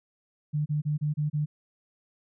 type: tone bursts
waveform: sine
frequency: 149.7 Hz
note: D3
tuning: 33 cents sharp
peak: -24 dBFS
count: 6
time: 0.53-1.46 s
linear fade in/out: 20 ms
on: 130 ms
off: 30 ms
effects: none